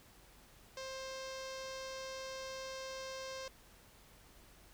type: tone with low-pass filter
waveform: sawtooth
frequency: 528 Hz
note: C5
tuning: 16 cents sharp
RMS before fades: -45 dBFS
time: 0.77-3.48 s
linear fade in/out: 2 ms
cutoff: 5600 Hz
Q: 2.8
effects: added 46 Hz sine -66 dBFS peak until 4.73 s + pink hiss -62 dBFS RMS until 4.73 s